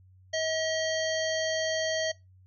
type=harmonic tone; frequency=638 Hz; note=D#5; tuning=43 cents sharp; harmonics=1 / 3 / 5 / 7 / 9 / 10; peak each=-29 / -34 / -36 / -37 / -39 / -39 dBFS; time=0.33-2.12 s; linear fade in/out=10 ms; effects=noise-tail reverb RT60 0.2 s tail -21 dB re dry + added 93 Hz sine -54 dBFS peak until 2.46 s